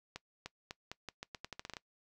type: accelerating click train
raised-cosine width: 0.2 ms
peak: -25 dBFS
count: 14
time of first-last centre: 0.16-1.768 s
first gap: 300 ms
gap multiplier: 0.83
effects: noise-tail reverb RT60 0.1 s tail -21 dB re dry